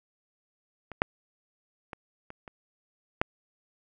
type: clicks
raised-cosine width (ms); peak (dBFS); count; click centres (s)
0.5; -25 / -6 / -23 / -27 / -28 / -8; 6; 0.917 / 1.019 / 1.932 / 2.304 / 2.478 / 3.215
effects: none